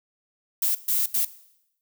violet noise bursts at uneven times, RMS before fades -23 dBFS, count 3, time 0.62-0.75 / 0.88-1.06 / 1.14-1.25 s, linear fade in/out 5 ms, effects noise-tail reverb RT60 0.8 s tail -17 dB re dry

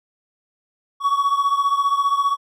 triangle beating tone pair, 1120 / 1135 Hz, C#6 / C#6, +18 / +41 cents, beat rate 15 Hz, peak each -16 / -20 dBFS, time 1-2.37 s, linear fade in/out 50 ms, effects none

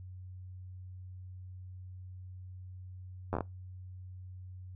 slowing click train, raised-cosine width 1 ms, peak -19 dBFS, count 6, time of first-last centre 3.33-3.407 s, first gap 10 ms, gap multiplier 1.22, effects noise-tail reverb RT60 0.2 s tail -22 dB re dry + added 92 Hz sine -44 dBFS peak until 4.75 s

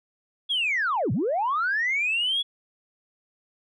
sine linear two-way sweep, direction down then up, 3414 to 98 to 3414 Hz, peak -21 dBFS, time 0.49-2.43 s, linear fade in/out 20 ms, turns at 1.12 s, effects tanh soft clip ceiling -18 dBFS

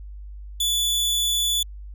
sawtooth tone, 3459 Hz, A7, 30 cents flat, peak -17 dBFS, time 0.6-1.63 s, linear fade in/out 5 ms, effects added 50 Hz sine -35 dBFS peak until 1.94 s

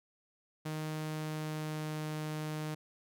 sawtooth tone with pitch glide, 155.3 to 153.96 Hz, D#3 to D#3, -3 to -18 cents, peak -32 dBFS, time 0.65-2.75 s, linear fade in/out 10 ms, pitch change -15 cents, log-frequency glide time 0.97-2.06 s, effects none

